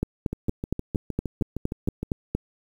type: two click trains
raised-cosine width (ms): 3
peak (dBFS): -16 / -11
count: 12 / 11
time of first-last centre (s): 0.33-2.03 / 0.03-2.35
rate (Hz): 6.47 / 4.31
effects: 8-bit